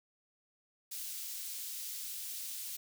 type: high-pass noise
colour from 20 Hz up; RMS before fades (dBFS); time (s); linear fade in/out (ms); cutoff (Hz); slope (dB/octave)
white; -42; 0.91-2.77; 10; 3600; 12
effects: none